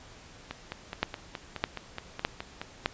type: two click trains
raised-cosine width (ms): 0.3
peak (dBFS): -9 / -19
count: 4 / 11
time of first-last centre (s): 1.03-2.859 / 0.51-2.615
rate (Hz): 1.64 / 4.75
effects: pink hiss -51 dBFS RMS until 2.93 s + resampled to 16000 Hz